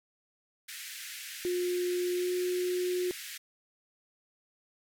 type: band-pass noise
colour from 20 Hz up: pink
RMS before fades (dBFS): -43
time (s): 0.68-3.38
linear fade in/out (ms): 10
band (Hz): 1600 to 16000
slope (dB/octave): 48
type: tone with pitch glide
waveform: sine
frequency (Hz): 357.6 to 361.3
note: F4 to F#4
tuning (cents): +41 to -41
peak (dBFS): -28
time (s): 1.45-3.11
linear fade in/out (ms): 0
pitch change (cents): +18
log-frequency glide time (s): 2.15-2.3
effects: none